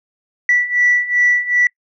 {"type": "beating tone pair", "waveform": "sine", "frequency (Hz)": [1958, 1960.6], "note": ["B6", "B6"], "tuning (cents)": [-15, -13], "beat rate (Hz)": 2.6, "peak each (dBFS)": [-16, -13], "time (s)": [0.49, 1.67], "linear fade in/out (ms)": 2, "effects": ["noise-tail reverb RT60 0.1 s tail -26 dB re dry", "tanh soft clip ceiling -5 dBFS"]}